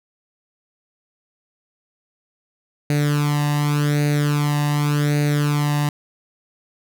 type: tone with flanger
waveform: sawtooth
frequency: 146.83 Hz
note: D3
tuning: in tune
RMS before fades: -19 dBFS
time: 2.9-5.89 s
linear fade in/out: 2 ms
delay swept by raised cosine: 0.46 to 1.08 ms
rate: 0.87 Hz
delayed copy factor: +0.75
effects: none